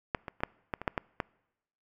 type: clicks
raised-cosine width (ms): 0.5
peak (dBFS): -13 / -22 / -27 / -11 / -16 / -23 / -12 / -14 / -15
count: 9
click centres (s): 0.148 / 0.282 / 0.405 / 0.435 / 0.738 / 0.816 / 0.878 / 0.978 / 1.202
effects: noise-tail reverb RT60 0.9 s tail -25 dB re dry